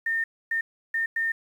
sine tone bursts at uneven times, 1819 Hz, A#6, 43 cents flat, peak -23 dBFS, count 4, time 0.06-0.24 / 0.51-0.61 / 0.94-1.06 / 1.16-1.32 s, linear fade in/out 5 ms, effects 9-bit

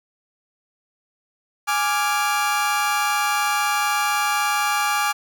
30% pulse chord, D diminished, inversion second, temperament equal, 830.6 / 1174.7 / 1396.9 Hz, Ab5 / D6 / F6, 0 / 0 / 0 cents, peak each -20 / -20 / -24 dBFS, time 1.67-5.13 s, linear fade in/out 20 ms, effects none

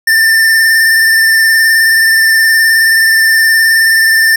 square tone with vibrato, 1791 Hz, A6, 30 cents sharp, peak -6 dBFS, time 0.07-4.36 s, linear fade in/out 5 ms, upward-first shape triangle, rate 19 Hz, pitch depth 27 cents each way, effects none

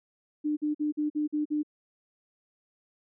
sine tone bursts, 300 Hz, D4, 37 cents sharp, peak -25 dBFS, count 7, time 0.44-1.632 s, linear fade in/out 20 ms, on 130 ms, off 47 ms, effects none

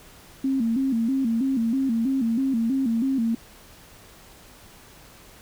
sine tone with vibrato, 247.4 Hz, B3, 3 cents sharp, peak -20 dBFS, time 0.44-3.35 s, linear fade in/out 5 ms, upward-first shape square, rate 3.1 Hz, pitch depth 140 cents each way, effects pink hiss -49 dBFS RMS until 5.41 s

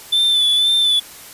triangle tone with vibrato, 3511 Hz, A7, 4 cents flat, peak -11 dBFS, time 0.12-1 s, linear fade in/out 10 ms, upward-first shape sine, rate 2 Hz, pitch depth 35 cents each way, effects white hiss -38 dBFS RMS until 1.33 s + resampled to 32000 Hz

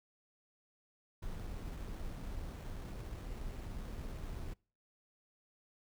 brown noise with sample-and-hold, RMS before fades -43 dBFS, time 1.22-4.54 s, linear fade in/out 10 ms, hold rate 4900 Hz, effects noise-tail reverb RT60 0.4 s tail -26 dB re dry

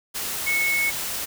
sine tone in noise, 2199 Hz, C#7, 14 cents flat, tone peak -20 dBFS, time 0.46-0.91 s, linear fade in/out 20 ms, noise white, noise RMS -29 dBFS, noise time 0.14-1.26 s, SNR +6 dB, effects none

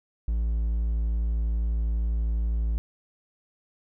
triangle tone, 56.1 Hz, A1, 34 cents sharp, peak -21 dBFS, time 0.28-2.78 s, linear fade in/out 0 ms, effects none

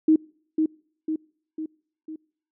sine tone with echo, 314.3 Hz, D#4, 18 cents sharp, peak -13 dBFS, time 0.08-0.16 s, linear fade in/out 5 ms, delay 500 ms, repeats 4, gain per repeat -5 dB, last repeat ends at 2.16 s, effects noise-tail reverb RT60 0.6 s tail -26 dB re dry

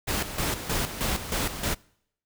pink noise with tremolo, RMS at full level -27 dBFS, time 0.07-1.75 s, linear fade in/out 20 ms, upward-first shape square, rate 3.2 Hz, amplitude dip 65%, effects noise-tail reverb RT60 0.7 s tail -25 dB re dry

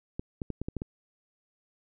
clicks, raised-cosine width 3 ms, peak -20 dBFS, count 7, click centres 0.195 / 0.418 / 0.503 / 0.616 / 0.685 / 0.767 / 0.819 s, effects none

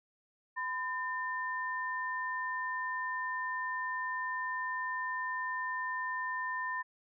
sine tone pair together, 1010.2 / 1800 Hz, B5 / A6, +39 / +39 cents, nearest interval minor seventh, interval 1000 cents, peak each -36 / -36 dBFS, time 0.56-6.83 s, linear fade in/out 20 ms, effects none

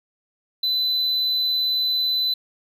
triangle tone, 4011 Hz, B7, 26 cents sharp, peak -18 dBFS, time 0.63-2.34 s, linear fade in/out 5 ms, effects none

